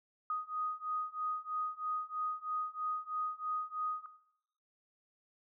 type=beating tone pair; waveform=sine; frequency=1244.5 / 1247.6 Hz; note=D#6 / D#6; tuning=0 / +4 cents; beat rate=3.1 Hz; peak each=-39 / -37 dBFS; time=0.3-4.06 s; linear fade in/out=2 ms; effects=noise-tail reverb RT60 0.8 s tail -18 dB re dry